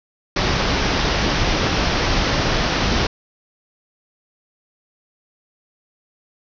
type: low-pass noise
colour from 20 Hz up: pink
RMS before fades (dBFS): -19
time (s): 0.36-3.07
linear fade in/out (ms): 5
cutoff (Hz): 5900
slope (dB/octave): 96
effects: none